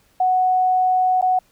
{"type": "tone with dropouts", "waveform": "sine", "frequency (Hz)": 740, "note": "F#5", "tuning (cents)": 0, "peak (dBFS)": -14, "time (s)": [0.2, 1.39], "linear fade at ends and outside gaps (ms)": 5, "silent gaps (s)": [1.213, 1.224], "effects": ["pink hiss -59 dBFS RMS until 1.51 s"]}